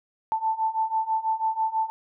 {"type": "beating tone pair", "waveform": "sine", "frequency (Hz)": [881, 887.1], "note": ["A5", "A5"], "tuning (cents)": [2, 14], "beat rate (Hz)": 6.1, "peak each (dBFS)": [-27, -25], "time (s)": [0.32, 1.9], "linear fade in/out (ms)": 0, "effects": []}